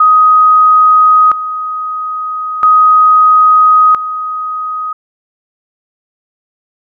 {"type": "tone with tremolo", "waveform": "sine", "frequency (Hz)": 1254, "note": "D#6", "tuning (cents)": 13, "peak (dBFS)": -3, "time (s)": [0, 4.93], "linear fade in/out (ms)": 5, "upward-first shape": "square", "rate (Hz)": 0.38, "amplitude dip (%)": 75, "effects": []}